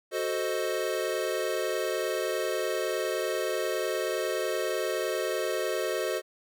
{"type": "chord", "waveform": "square", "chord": "F# diminished seventh", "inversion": "none", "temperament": "equal", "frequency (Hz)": [370, 440, 523.3, 622.3], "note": ["F#4", "A4", "C5", "Eb5"], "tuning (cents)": [0, 0, 0, 0], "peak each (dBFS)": -34, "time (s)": [0.11, 6.22], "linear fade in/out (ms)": 50, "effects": []}